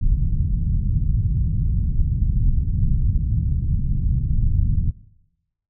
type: low-pass noise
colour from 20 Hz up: pink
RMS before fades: -19 dBFS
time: 0.01-4.91 s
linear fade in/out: 10 ms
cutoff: 150 Hz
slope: 24 dB/octave
effects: noise-tail reverb RT60 0.9 s tail -20 dB re dry